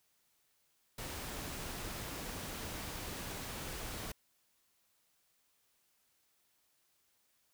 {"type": "noise", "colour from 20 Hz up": "pink", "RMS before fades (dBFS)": -43, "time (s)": [0.98, 4.12], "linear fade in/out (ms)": 5, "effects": ["white hiss -75 dBFS RMS until 7.53 s"]}